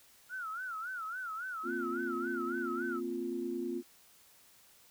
sine tone with vibrato, 1396.9 Hz, F6, in tune, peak -37 dBFS, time 0.29-3.01 s, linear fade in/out 50 ms, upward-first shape sine, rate 3.6 Hz, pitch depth 160 cents each way
sine chord, Bb suspended second, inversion none, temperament equal with one note detuned, 232.1 / 261.6 / 349.2 Hz, Bb3 / C4 / F4, -7 / 0 / 0 cents, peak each -41 / -39 / -36 dBFS, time 1.63-3.83 s, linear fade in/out 50 ms
effects tanh soft clip ceiling -22 dBFS + white hiss -62 dBFS RMS until 4.9 s

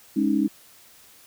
sine chord, Ab suspended fourth, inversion none, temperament equal, 207.7 / 277.2 / 311.1 Hz, Ab3 / Db4 / Eb4, 0 / 0 / 0 cents, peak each -24 / -23 / -23 dBFS, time 0.16-0.48 s, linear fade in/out 10 ms, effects white hiss -52 dBFS RMS until 1.26 s

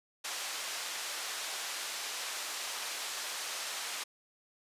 white band-pass noise, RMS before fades -39 dBFS, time 0.24-4.04 s, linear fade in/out 10 ms, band 600 to 6800 Hz, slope 12 dB/octave, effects resampled to 32000 Hz

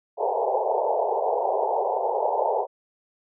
white band-pass noise, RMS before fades -24 dBFS, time 0.17-2.67 s, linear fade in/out 50 ms, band 400 to 920 Hz, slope 96 dB/octave, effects none

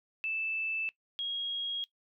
sine tone pair in turn, 2637 / 3282 Hz, E7 / G#7, 0 / -21 cents, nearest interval major third, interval 379 cents, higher second, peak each -31 / -32 dBFS, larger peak first, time 0.24-0.89 / 1.19-1.84 s, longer neither, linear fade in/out 0 ms, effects noise-tail reverb RT60 0.1 s tail -19 dB re dry

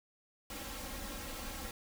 pink noise with comb filter, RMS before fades -43 dBFS, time 0.5-1.71 s, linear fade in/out 2 ms, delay 3.7 ms, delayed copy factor +0.85, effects none

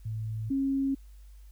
sine tone pair in turn, 109.8 / 272.1 Hz, A2 / C#4, -3 / -32 cents, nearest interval octave + major third, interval 1571 cents, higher second, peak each -31 / -25 dBFS, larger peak second, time 0.05-0.5 / 0.5-0.95 s, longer neither, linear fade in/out 10 ms, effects added 50 Hz sine -47 dBFS peak until 1.51 s + white hiss -67 dBFS RMS until 1.51 s

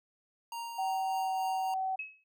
square tone with tremolo, 932.3 Hz, A#5, in tune, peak -37 dBFS, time 0.52-1.74 s, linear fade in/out 2 ms, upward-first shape triangle, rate 3.4 Hz, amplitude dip 40%
sine tone with pitch glide, 765 to 759.7 Hz, G5 to F#5, -42 to +46 cents, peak -30 dBFS, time 0.78-1.96 s, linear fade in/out 10 ms, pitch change -12 cents, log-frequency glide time 1.2-1.3 s
sine tone with exponential decay, 2570 Hz, E7, 45 cents flat, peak -33 dBFS, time 1.99-2.24 s, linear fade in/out 5 ms, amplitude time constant 54 ms
effects none

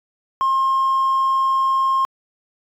triangle tone, 1067 Hz, C6, 34 cents sharp, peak -12 dBFS, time 0.41-2.05 s, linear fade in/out 0 ms, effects tanh soft clip ceiling -11 dBFS

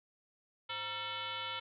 sine tone with frequency modulation, 2200 Hz, C#7, 14 cents flat, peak -37 dBFS, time 0.69-1.6 s, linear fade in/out 10 ms, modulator 419 Hz, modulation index 3.4, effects none

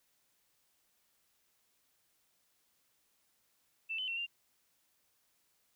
sine tone with pitch steps, 2659 / 3035 / 2716 / 2787 Hz, E7 / F#7 / F7 / F7, +14 / +43 / -49 / -4 cents, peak -35 dBFS, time 3.89-4.266 s, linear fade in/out 20 ms, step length 94 ms, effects white hiss -75 dBFS RMS until 5.75 s

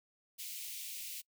white high-pass noise, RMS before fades -44 dBFS, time 0.38-1.22 s, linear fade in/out 20 ms, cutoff 2200 Hz, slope 48 dB/octave, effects noise-tail reverb RT60 0.1 s tail -24 dB re dry

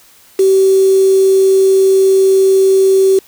sine tone with quantisation, 384.2 Hz, G4, 35 cents flat, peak -6 dBFS, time 0.39-3.19 s, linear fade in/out 5 ms, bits 4, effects white hiss -45 dBFS RMS until 3.27 s

